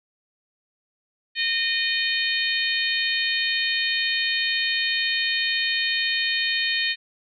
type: harmonic tone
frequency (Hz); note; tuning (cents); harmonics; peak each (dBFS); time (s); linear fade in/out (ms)
614; D#5; -23; 3 / 4 / 5 / 6 / 7; -26 / -27 / -28 / -29 / -29; 1.35-6.96; 50
effects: none